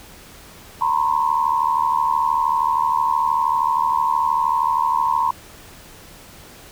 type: tone cluster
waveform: sine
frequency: 921 / 994 / 1073 Hz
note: A#5 / B5 / C6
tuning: -21 / +11 / +43 cents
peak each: -20 / -20 / -22 dBFS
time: 0.81-5.31 s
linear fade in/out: 5 ms
effects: pink hiss -43 dBFS RMS until 6.71 s